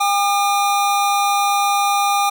square tone pair together, 805 / 1209.7 Hz, G5 / D#6, +46 / -49 cents, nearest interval perfect fifth, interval 705 cents, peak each -17 / -20 dBFS, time 0-2.3 s, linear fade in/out 10 ms, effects none

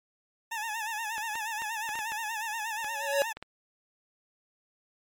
20% pulse tone with vibrato, 880 Hz, A5, in tune, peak -27 dBFS, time 0.51-3.33 s, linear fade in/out 10 ms, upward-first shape sine, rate 8.4 Hz, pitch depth 89 cents each way
clicks, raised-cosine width 0.3 ms, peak -24 dBFS, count 10, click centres 1.181 / 1.355 / 1.62 / 1.891 / 1.955 / 1.99 / 2.12 / 2.845 / 3.37 / 3.426 s
square tone with exponential growth, 560 Hz, C#5, 18 cents sharp, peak -21 dBFS, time 2.8-3.22 s, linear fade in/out 0 ms, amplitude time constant 90 ms
effects MP3 64 kbps

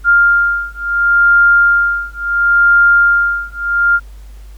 sine beating tone pair, 1400 / 1400.72 Hz, F6 / F6, +4 / +5 cents, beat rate 0.72 Hz, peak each -11 dBFS, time 0.04-4 s, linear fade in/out 50 ms, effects added 50 Hz sine -31 dBFS peak until 4.57 s + pink hiss -49 dBFS RMS until 4.57 s

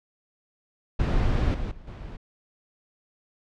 brown noise with level steps, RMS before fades -22 / -30 / -46 / -37 dBFS, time 0.99-2.17 s, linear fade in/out 10 ms, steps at 1.54 / 1.71 / 1.87 s, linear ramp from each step 5 ms, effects low-pass 4000 Hz 12 dB/octave

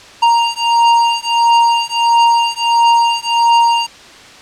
square beating tone pair, 932.3 / 933.8 Hz, A#5 / A#5, 0 / +3 cents, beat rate 1.5 Hz, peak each -13 dBFS, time 0.22-3.87 s, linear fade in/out 10 ms, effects white hiss -37 dBFS RMS until 4.41 s + low-pass 5000 Hz 12 dB/octave

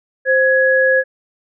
sine tone pair together, 523.3 / 1673.9 Hz, C5 / G#6, 0 / +13 cents, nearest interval octave + minor sixth, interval 2013 cents, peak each -13 dBFS, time 0.25-1.04 s, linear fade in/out 50 ms, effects none

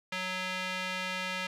square tone with band-pass filter, 185 Hz, F#3, in tune, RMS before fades -35 dBFS, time 0.12-1.47 s, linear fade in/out 5 ms, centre 2500 Hz, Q 1.3, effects none

